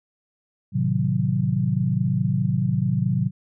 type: chord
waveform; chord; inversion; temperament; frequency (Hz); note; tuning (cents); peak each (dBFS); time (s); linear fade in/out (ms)
sine; A diminished seventh; none; equal; 110 / 130.81 / 155.56 / 185; A2 / C3 / Eb3 / Gb3; 0 / 0 / 0 / 0; -26 / -23 / -26 / -24; 0.72-3.31; 50
effects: none